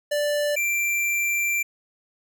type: tone pair in turn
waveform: square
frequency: 587.3 / 2356 Hz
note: D5 / D7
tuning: 0 / +5 cents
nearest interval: 2 octaves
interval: 2405 cents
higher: second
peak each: -22 dBFS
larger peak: neither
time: 0.11-0.56 / 0.56-1.63 s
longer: second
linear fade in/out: 10 ms
effects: none

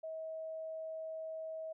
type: tone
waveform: sine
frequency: 640 Hz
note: D#5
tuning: 49 cents sharp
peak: -40 dBFS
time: 0.03-1.73 s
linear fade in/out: 10 ms
effects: none

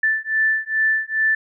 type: beating tone pair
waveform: sine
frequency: 1760 / 1762.4 Hz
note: A6 / A6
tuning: 0 / +2 cents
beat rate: 2.4 Hz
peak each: -20 dBFS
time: 0.03-1.35 s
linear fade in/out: 5 ms
effects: none

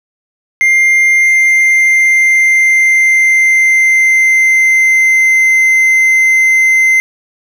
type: tone with pitch glide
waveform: triangle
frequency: 2100 to 2072 Hz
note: C7 to C7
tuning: +6 to -17 cents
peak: -4 dBFS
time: 0.61-7 s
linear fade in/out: 0 ms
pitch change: -23 cents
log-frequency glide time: 1.14-5.6 s
effects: none

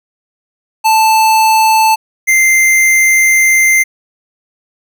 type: tone pair in turn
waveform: square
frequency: 880 / 2087 Hz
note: A5 / C7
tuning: 0 / -5 cents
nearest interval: octave + minor third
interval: 1495 cents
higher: second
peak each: -7 dBFS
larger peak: neither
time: 0.84-1.96 / 2.27-3.84 s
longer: second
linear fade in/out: 20 ms
effects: none

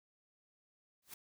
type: noise with exponential growth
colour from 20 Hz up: white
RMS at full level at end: -44 dBFS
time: 1.02-1.14 s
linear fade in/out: 5 ms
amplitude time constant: 24 ms
effects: none

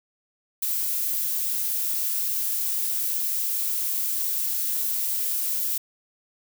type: noise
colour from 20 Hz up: violet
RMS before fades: -26 dBFS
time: 0.62-5.78 s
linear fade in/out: 5 ms
effects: none

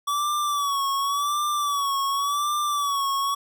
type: tone with vibrato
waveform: square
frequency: 1142 Hz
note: D6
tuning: 49 cents flat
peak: -23 dBFS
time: 0.07-3.35 s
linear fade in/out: 10 ms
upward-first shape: sine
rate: 0.9 Hz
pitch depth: 68 cents each way
effects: none

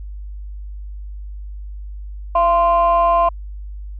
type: tone pair together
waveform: sine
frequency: 681 / 1041.3 Hz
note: F5 / C6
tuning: -44 / -9 cents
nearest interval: perfect fifth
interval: 735 cents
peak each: -13 dBFS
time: 2.35-3.29 s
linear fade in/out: 5 ms
effects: tanh soft clip ceiling -7 dBFS + added 50 Hz sine -28 dBFS peak until 3.99 s

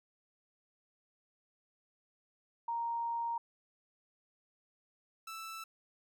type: tone pair in turn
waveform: sine / sawtooth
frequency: 932.3 / 1321.4 Hz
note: A#5 / E6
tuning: 0 / +4 cents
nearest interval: tritone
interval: 604 cents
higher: second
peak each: -33 / -39 dBFS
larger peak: first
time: 2.68-3.38 / 5.27-5.64 s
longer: first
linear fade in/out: 5 ms
effects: none

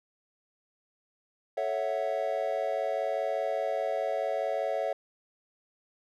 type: chord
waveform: triangle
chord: F# minor seventh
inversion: first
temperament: equal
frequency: 440 / 554.4 / 659.3 / 740 Hz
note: A4 / C#5 / E5 / F#5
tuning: 0 / 0 / 0 / 0 cents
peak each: -35 / -30 / -30 / -33 dBFS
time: 1.57-4.93 s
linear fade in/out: 5 ms
effects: none

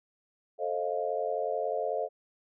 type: chord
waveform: sine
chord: F dominant seventh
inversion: first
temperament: equal with one note detuned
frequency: 440 / 531.2 / 622.3 / 698.5 Hz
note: A4 / C5 / Eb5 / F5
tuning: 0 / +26 / 0 / 0 cents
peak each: -34 dBFS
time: 0.58-2.09 s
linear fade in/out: 50 ms
effects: none

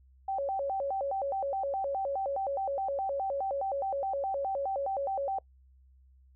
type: tone with vibrato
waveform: sine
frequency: 657 Hz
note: E5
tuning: 6 cents flat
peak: -29 dBFS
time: 0.28-5.39 s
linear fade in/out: 5 ms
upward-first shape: square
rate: 4.8 Hz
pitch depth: 290 cents each way
effects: noise-tail reverb RT60 0.1 s tail -25 dB re dry + added 65 Hz sine -57 dBFS peak until 6.35 s

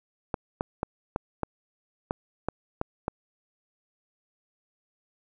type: clicks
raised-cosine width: 1 ms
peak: -13 dBFS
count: 9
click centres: 0.342 / 0.609 / 0.831 / 1.161 / 1.433 / 2.109 / 2.486 / 2.814 / 3.081 s
effects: none

